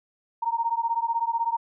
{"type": "beating tone pair", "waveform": "sine", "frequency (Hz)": [918, 934], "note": ["A#5", "A#5"], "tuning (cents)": [-27, 3], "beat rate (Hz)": 16, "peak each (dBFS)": -26, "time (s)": [0.42, 1.57], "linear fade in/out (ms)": 10, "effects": []}